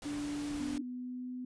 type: noise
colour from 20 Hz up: pink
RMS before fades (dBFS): -46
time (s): 0.02-0.78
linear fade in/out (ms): 2
type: tone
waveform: sine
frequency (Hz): 291.6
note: D4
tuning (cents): -12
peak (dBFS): -35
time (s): 0.05-0.82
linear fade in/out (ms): 10
type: tone with pitch glide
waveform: sine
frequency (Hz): 248 to 251.2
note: B3 to B3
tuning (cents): +7 to +30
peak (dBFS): -38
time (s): 0.6-1.45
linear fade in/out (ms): 5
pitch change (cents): +23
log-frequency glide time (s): 0.75-1.31
effects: resampled to 22050 Hz